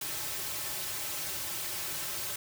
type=noise with comb filter; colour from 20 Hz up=white; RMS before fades=-36 dBFS; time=0.01-2.36 s; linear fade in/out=5 ms; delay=4.2 ms; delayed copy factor=-0.95; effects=none